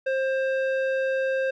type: tone with low-pass filter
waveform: square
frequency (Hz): 530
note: C5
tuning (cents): +22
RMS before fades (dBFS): -25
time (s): 0.06-1.51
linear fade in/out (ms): 10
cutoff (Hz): 2000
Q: 1.2
effects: none